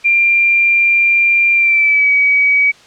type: tone with pitch glide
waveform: sine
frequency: 2382 to 2270 Hz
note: D7 to C#7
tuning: +24 to +41 cents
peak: -8 dBFS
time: 0.04-2.72 s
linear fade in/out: 20 ms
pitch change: -83 cents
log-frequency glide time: 1.53-2.11 s
effects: white hiss -43 dBFS RMS until 2.86 s + low-pass 5000 Hz 12 dB/octave